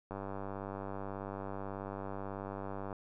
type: click train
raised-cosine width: 1 ms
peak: -27 dBFS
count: 278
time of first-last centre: 0.11-2.928 s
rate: 98.3 Hz
effects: none